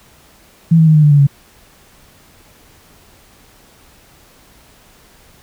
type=tone with pitch steps; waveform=sine; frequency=164.81 / 160.49 / 156.28 / 152.18 / 148.19 / 144.31 / 140.52 Hz; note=E3 / E3 / D#3 / D#3 / D3 / D3 / C#3; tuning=0 / -46 / +8 / -38 / +16 / -30 / +24 cents; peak=-5 dBFS; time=0.71-1.27 s; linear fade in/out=10 ms; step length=80 ms; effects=pink hiss -47 dBFS RMS until 5.42 s